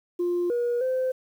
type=tone with pitch steps; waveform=sine; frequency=351.2 / 479.9 / 516 Hz; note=F4 / B4 / C5; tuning=+10 / -50 / -24 cents; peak=-21 dBFS; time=0.19-1.12 s; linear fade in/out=10 ms; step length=310 ms; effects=tanh soft clip ceiling -20 dBFS + 9-bit